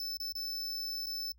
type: tone with dropouts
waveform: square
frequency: 5274 Hz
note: E8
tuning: in tune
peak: -36 dBFS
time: 0-1.32 s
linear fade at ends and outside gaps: 2 ms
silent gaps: 0.171-0.2 / 0.323-0.352 / 1.06-1.067 s
effects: noise-tail reverb RT60 0.1 s tail -24 dB re dry + added 60 Hz sine -59 dBFS peak until 1.38 s